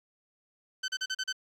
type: tone bursts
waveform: 15% pulse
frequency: 1528 Hz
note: G6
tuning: 45 cents flat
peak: -23 dBFS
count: 6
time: 0.83-1.327 s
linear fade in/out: 10 ms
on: 52 ms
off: 37 ms
effects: low-pass 7000 Hz 12 dB/octave + 10-bit